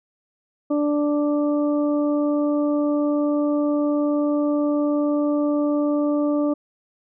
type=harmonic tone; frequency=293.7 Hz; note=D4; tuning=in tune; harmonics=1 / 2 / 3 / 4; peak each=-19 / -24 / -39 / -34 dBFS; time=0.7-6.54 s; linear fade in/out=10 ms; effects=none